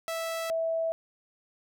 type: tone pair in turn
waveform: sawtooth / sine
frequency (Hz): 657 / 654.5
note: E5 / E5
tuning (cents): -6 / -13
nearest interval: unison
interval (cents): 7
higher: first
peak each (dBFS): -27 / -26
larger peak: second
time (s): 0.08-0.5 / 0.5-0.92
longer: neither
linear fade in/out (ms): 0
effects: none